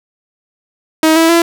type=tone with pitch steps; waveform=sawtooth; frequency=316.9 / 326.9 / 337.3 Hz; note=D#4 / E4 / E4; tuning=+32 / -14 / +40 cents; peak=-3 dBFS; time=1.03-1.42 s; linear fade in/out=2 ms; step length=130 ms; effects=none